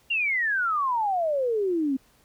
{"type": "exponential sweep", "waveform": "sine", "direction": "down", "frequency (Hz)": [2836, 258.1], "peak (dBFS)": -22, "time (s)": [0.1, 1.97], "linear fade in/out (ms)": 10, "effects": ["pink hiss -61 dBFS RMS until 2.24 s"]}